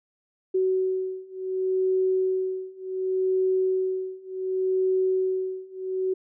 sine beating tone pair, 374.9 / 375.58 Hz, F#4 / F#4, +23 / +26 cents, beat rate 0.68 Hz, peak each -26 / -25 dBFS, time 0.54-6.14 s, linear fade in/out 10 ms, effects none

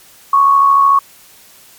sine tone with amplitude modulation, 1108.7 Hz, C#6, in tune, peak -4 dBFS, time 0.33-0.99 s, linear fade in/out 5 ms, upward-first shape sine, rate 73.3 Hz, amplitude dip 45%, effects white hiss -43 dBFS RMS until 1.78 s + MP3 96 kbps

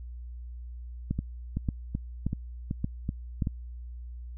two click trains, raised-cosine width 5 ms, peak -15 / -17 dBFS, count 5 / 7, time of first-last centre 1.11-3.422 / 1.19-3.471 s, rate 1.73 / 2.63 Hz, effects added 60 Hz sine -38 dBFS peak until 4.37 s

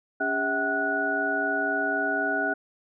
sine tone cluster, 280.2 / 403.9 / 651 / 755 / 1467 Hz, C#4 / G#4 / E5 / F#5 / F#6, +19 / -48 / -22 / +35 / -15 cents, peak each -32 / -33 / -31 / -32 / -26 dBFS, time 0.2-2.54 s, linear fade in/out 10 ms, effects none

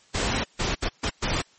pink noise bursts at uneven times, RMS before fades -25 dBFS, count 5, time 0.14-0.44 / 0.59-0.75 / 0.82-0.89 / 1.03-1.1 / 1.22-1.42 s, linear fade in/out 10 ms, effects white hiss -58 dBFS RMS until 1.58 s + MP3 32 kbps

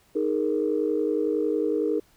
sine chord, D# suspended fourth, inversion none, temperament equal, 311.1 / 415.3 / 466.2 Hz, D#4 / G#4 / A#4, 0 / 0 / 0 cents, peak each -26 dBFS, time 0.15-2 s, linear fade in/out 10 ms, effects tanh soft clip ceiling -12 dBFS + pink hiss -61 dBFS RMS until 2.16 s

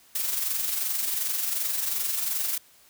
blue noise with amplitude modulation, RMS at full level -26 dBFS, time 0.15-2.58 s, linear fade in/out 5 ms, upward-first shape sine, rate 22.7 Hz, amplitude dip 45%, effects white hiss -57 dBFS RMS until 2.89 s

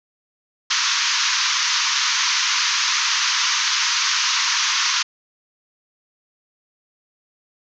white band-pass noise, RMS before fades -20 dBFS, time 0.7-5.03 s, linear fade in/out 10 ms, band 940 to 6500 Hz, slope 96 dB/octave, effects none

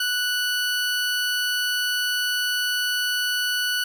20% pulse tone, 1480 Hz, F#6, in tune, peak -17 dBFS, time 0-3.84 s, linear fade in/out 5 ms, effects none

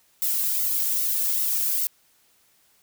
violet noise with flanger, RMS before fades -24 dBFS, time 0.22-1.87 s, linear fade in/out 0 ms, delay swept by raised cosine 1.2 to 2.09 ms, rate 2.5 Hz, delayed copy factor -0.9, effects white hiss -62 dBFS RMS until 2.82 s

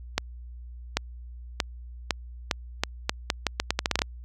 accelerating click train, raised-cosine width 0.2 ms, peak -5 dBFS, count 17, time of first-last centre 0.18-4.019 s, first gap 790 ms, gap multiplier 0.8, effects added 60 Hz sine -39 dBFS peak until 4.24 s

